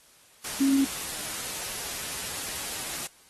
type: tone in noise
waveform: sine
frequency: 272.9 Hz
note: C#4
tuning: 27 cents flat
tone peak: -19 dBFS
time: 0.6-0.85 s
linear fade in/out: 10 ms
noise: white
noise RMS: -34 dBFS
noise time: 0.44-3.07 s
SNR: +12 dB
effects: white hiss -57 dBFS RMS until 3.29 s + AAC 32 kbps